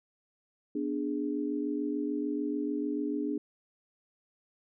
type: chord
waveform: sine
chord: G# diminished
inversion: first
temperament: equal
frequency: 246.9 / 293.7 / 415.3 Hz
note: B3 / D4 / G#4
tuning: 0 / 0 / 0 cents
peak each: -36 / -31 / -37 dBFS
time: 0.75-3.38 s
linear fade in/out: 5 ms
effects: none